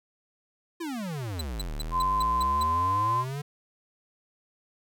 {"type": "exponential two-way sweep", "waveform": "square", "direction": "down then up", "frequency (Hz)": [354.3, 35.77, 148.4], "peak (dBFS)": -32, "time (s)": [0.8, 3.42], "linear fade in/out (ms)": 10, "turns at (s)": 1.74}
{"type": "tone bursts", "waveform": "sawtooth", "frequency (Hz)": 4007, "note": "B7", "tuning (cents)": 24, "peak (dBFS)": -29, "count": 7, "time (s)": [1.39, 2.631], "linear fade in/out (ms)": 5, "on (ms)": 23, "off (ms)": 180}
{"type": "tone with vibrato", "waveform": "sine", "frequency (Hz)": 1030, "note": "C6", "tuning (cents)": -28, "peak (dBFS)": -23, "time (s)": [1.91, 3.25], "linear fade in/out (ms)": 50, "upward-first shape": "triangle", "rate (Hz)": 9.5, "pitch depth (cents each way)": 8}
{"effects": []}